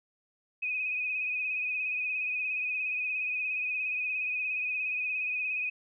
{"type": "tone with vibrato", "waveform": "sine", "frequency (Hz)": 2507, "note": "D#7", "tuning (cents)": 12, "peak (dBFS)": -29, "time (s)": [0.62, 5.7], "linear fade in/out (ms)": 10, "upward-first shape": "triangle", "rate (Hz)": 17, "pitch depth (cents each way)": 50, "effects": []}